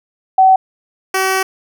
sine / 10% pulse tone pair in turn, 759 / 380.4 Hz, F#5 / F#4, +44 / +48 cents, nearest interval octave, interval 1196 cents, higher first, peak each -5 dBFS, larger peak neither, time 0.38-0.56 / 1.14-1.43 s, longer second, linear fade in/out 5 ms, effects none

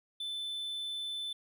triangle tone, 3520 Hz, A7, in tune, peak -34 dBFS, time 0.2-1.33 s, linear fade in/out 5 ms, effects none

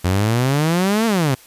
sawtooth exponential two-way sweep, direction up then down, 87.31 to 233.2 to 124.3 Hz, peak -11 dBFS, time 0.04-1.35 s, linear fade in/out 10 ms, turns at 1.06 s, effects white hiss -46 dBFS RMS until 1.46 s + resampled to 32000 Hz

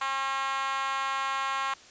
5% pulse tone with high-pass filter, 270 Hz, C#4, 45 cents flat, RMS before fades -30 dBFS, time 0.01-1.74 s, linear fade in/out 5 ms, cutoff 990 Hz, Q 4.5, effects white hiss -52 dBFS RMS until 1.9 s + resampled to 16000 Hz

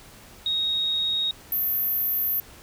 sine tone pair in turn, 3758 / 13438 Hz, A#7 / G#9, +13 / +19 cents, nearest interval octave + minor seventh, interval 2206 cents, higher second, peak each -22 dBFS, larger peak neither, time 0.46-1.31 / 1.52-2.4 s, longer second, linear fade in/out 2 ms, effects pink hiss -48 dBFS RMS until 2.62 s

